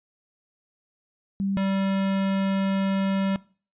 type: tone pair in turn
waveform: sine / square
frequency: 196 / 194.08 Hz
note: G3 / G3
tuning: 0 / -17 cents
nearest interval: unison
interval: 17 cents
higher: first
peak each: -23 dBFS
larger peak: neither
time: 1.4-1.57 / 1.57-3.36 s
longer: second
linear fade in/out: 0 ms
effects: noise-tail reverb RT60 0.4 s tail -21 dB re dry + resampled to 8000 Hz